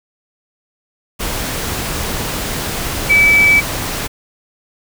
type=tone in noise; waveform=sine; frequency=2301 Hz; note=D7; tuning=36 cents flat; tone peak=-7 dBFS; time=3.09-3.61 s; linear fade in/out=20 ms; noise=pink; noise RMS=-21 dBFS; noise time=1.19-4.08 s; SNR=+11 dB; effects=none